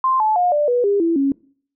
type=tone with pitch steps; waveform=sine; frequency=1046.5 / 864.9 / 714.8 / 590.7 / 488.2 / 403.5 / 333.5 / 275.6 Hz; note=C6 / A5 / F5 / D5 / B4 / G#4 / E4 / C#4; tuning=0 / -30 / +40 / +10 / -20 / -50 / +20 / -10 cents; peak=-14 dBFS; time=0.04-1.32 s; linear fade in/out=2 ms; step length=160 ms; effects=noise-tail reverb RT60 0.5 s tail -22 dB re dry